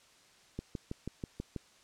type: click train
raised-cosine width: 3 ms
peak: -24 dBFS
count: 7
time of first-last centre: 0.59-1.562 s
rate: 6.17 Hz
effects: white hiss -62 dBFS RMS until 1.83 s + low-pass 7000 Hz 12 dB/octave